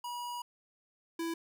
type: tone pair in turn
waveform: square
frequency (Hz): 967 / 331.8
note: B5 / E4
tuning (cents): -37 / +11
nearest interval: octave + perfect fifth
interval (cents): 1852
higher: first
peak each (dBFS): -38 / -34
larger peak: second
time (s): 0.04-0.42 / 1.19-1.34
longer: first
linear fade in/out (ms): 5
effects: none